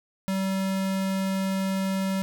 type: tone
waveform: square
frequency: 192 Hz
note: G3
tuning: 36 cents flat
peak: -25 dBFS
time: 0.28-2.22 s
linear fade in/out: 0 ms
effects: none